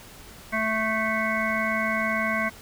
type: harmonic tone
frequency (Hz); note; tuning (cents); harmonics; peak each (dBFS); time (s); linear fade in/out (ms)
220; A3; 0; 1 / 3 / 5 / 7 / 9 / 10; -30 / -30 / -30 / -30 / -30 / -30; 0.52-2.5; 20
effects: pink hiss -46 dBFS RMS until 2.61 s